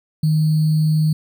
sine tone with sample-and-hold, 155.56 Hz, D#3, in tune, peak -13 dBFS, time 0.23-1.13 s, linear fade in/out 5 ms, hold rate 4410 Hz, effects none

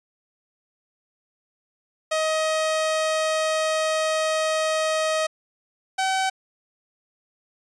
sawtooth tone pair in turn, 630 / 762.9 Hz, D#5 / G5, +21 / -47 cents, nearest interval minor third, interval 332 cents, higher second, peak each -17 dBFS, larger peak neither, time 2.11-5.27 / 5.98-6.3 s, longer first, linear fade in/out 10 ms, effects resampled to 22050 Hz

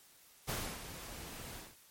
pink noise with ADSR envelope, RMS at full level -37 dBFS, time 0.47-1.76 s, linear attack 22 ms, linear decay 300 ms, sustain -10 dB, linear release 200 ms, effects white hiss -62 dBFS RMS until 1.9 s + MP3 64 kbps

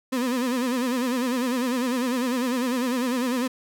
35% pulse tone with vibrato, 250 Hz, B3, 21 cents sharp, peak -21 dBFS, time 0.12-3.48 s, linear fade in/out 10 ms, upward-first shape sine, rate 10 Hz, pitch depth 100 cents each way, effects none

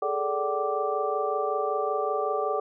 sine tone cluster, 415.7 / 441 / 582 / 759 / 1173 Hz, G#4 / A4 / D5 / F#5 / D6, +2 / +4 / -16 / +44 / -2 cents, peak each -31 dBFS, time 0.02-2.6 s, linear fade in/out 5 ms, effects none

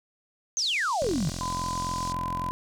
sine exponential sweep, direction down, 6580 to 137.3 Hz, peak -24 dBFS, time 0.57-1.29 s, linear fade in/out 0 ms
pink band-pass noise, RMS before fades -41 dBFS, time 0.58-2.13 s, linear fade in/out 10 ms, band 4200 to 7600 Hz, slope 24 dB/octave
10% pulse tone, 43.65 Hz, F1, in tune, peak -25 dBFS, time 1.02-2.51 s, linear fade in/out 0 ms
sine tone with vibrato, 1013 Hz, B5, 44 cents sharp, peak -29 dBFS, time 1.41-2.51 s, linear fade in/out 0 ms, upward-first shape sine, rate 12 Hz, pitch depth 10 cents each way
effects none

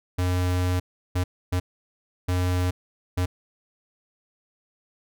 square tone bursts at uneven times, 90.3 Hz, F#2, 42 cents flat, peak -22 dBFS, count 5, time 0.18-0.8 / 1.15-1.24 / 1.52-1.6 / 2.28-2.71 / 3.17-3.26 s, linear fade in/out 10 ms, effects none

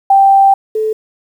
sine tone pair in turn, 784 / 435.1 Hz, G5 / A4, 0 / -19 cents, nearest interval minor seventh, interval 1019 cents, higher first, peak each -4 / -12 dBFS, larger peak first, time 0.1-0.54 / 0.75-0.93 s, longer first, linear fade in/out 5 ms, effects 7-bit

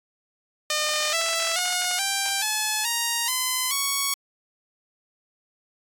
5% pulse tone with pitch steps, 607 / 661.9 / 721.8 / 787.2 / 858.4 / 936.1 / 1020.8 / 1113.2 Hz, D#5 / E5 / F#5 / G5 / A5 / A#5 / C6 / C#6, -43 / +7 / -43 / +7 / -43 / +7 / -43 / +7 cents, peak -11 dBFS, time 0.7-4.14 s, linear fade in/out 2 ms, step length 430 ms, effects AAC 64 kbps

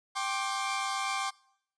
sawtooth chord, G suspended fourth, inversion none, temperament equal with one note detuned, 784 / 1067.3 / 1174.7 Hz, G5 / C6 / D6, 0 / +34 / 0 cents, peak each -31 dBFS, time 0.15-1.31 s, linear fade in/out 20 ms, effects noise-tail reverb RT60 0.7 s tail -23 dB re dry + resampled to 22050 Hz

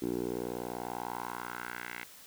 10% pulse tone with band-pass filter sweep, 60.2 Hz, B1, 44 cents flat, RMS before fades -38 dBFS, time 0.02-2.04 s, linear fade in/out 5 ms, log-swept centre 330 to 2100 Hz, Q 2.7, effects white hiss -53 dBFS RMS until 2.26 s

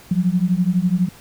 sine beating tone pair, 174.61 / 186.61 Hz, F3 / F#3, 0 / +15 cents, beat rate 12 Hz, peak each -18 dBFS, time 0.11-1.09 s, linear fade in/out 5 ms, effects pink hiss -45 dBFS RMS until 1.2 s

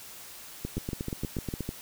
two click trains, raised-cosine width 3 ms, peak -19 / -19 dBFS, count 7 / 9, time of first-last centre 0.78-1.69 / 0.65-1.607 s, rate 6.59 / 8.36 Hz, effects white hiss -46 dBFS RMS until 1.81 s

